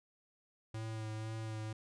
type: tone with vibrato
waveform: square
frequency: 110 Hz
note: A2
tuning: in tune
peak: -40 dBFS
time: 0.74-1.73 s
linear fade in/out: 5 ms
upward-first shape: sine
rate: 2 Hz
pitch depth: 21 cents each way
effects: resampled to 22050 Hz